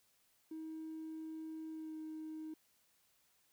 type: tone with pitch glide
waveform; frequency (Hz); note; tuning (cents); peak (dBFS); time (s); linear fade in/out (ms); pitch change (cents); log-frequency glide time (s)
triangle; 317.6 to 313.6; D#4 to D#4; +36 to +14; -40; 0.51-2.54; 5; -22; 1.71-1.95
effects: tanh soft clip ceiling -40 dBFS + white hiss -74 dBFS RMS until 3.52 s